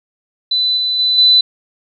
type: tone with level steps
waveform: sine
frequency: 4000 Hz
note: B7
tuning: 21 cents sharp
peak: -12 / -14 / -11 / -6 dBFS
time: 0.51-1.41 s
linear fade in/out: 5 ms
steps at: 0.77 / 0.99 / 1.18 s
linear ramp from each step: 2 ms
effects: none